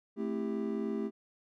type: chord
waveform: triangle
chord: A minor seventh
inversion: none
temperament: just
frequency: 220 / 264 / 330 / 396 Hz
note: A3 / C4 / E4 / G4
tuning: 0 / +16 / +2 / +18 cents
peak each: -33 / -38 / -38 / -35 dBFS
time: 0.16-1.11 s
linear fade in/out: 50 ms
effects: none